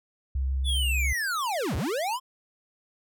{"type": "tone with vibrato", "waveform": "sine", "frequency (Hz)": 66.5, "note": "C2", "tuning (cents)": 29, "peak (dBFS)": -24, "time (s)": [0.35, 1.13], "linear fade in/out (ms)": 5, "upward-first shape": "sine", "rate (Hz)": 6.9, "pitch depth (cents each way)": 15}
{"type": "linear two-way sweep", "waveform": "square", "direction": "down then up", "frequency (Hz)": [3520, 55.6, 1076], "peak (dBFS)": -27, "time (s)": [0.64, 2.2], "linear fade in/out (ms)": 50, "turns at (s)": 1.76}
{"effects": []}